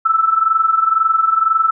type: tone with amplitude modulation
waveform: sine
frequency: 1318.5 Hz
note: E6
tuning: in tune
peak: -8 dBFS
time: 0.05-1.71 s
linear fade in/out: 10 ms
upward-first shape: sine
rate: 22 Hz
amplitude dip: 75%
effects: none